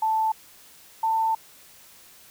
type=tone pair in turn; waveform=sine; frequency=880 / 892.3 Hz; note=A5 / A5; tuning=0 / +24 cents; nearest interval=unison; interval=24 cents; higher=second; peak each=-20 dBFS; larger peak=neither; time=0.02-0.32 / 1.03-1.35 s; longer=second; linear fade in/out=5 ms; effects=white hiss -51 dBFS RMS until 2.3 s